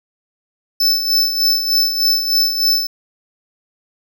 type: tone with tremolo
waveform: square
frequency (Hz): 5274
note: E8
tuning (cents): 0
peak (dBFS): -11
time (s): 0.8-2.87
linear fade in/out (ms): 5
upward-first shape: sine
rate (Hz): 3.3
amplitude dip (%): 60
effects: none